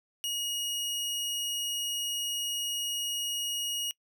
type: tone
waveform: sawtooth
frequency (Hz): 2880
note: F#7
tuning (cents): -47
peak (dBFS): -27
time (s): 0.24-3.91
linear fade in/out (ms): 0
effects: noise-tail reverb RT60 0.1 s tail -25 dB re dry